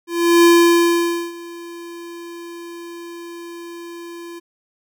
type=tone with ADSR envelope; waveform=square; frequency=341.4 Hz; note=F4; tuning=39 cents flat; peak=-8 dBFS; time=0.07-4.4 s; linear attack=370 ms; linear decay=880 ms; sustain=-24 dB; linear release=19 ms; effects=none